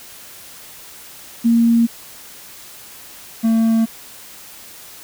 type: tone pair in turn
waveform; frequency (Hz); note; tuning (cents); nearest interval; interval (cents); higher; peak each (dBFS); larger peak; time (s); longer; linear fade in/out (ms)
sine / triangle; 232.1 / 225.4; A#3 / A3; -7 / +42; minor second; 51; first; -10; neither; 1.44-1.87 / 3.43-3.86; neither; 20
effects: white hiss -39 dBFS RMS until 5.03 s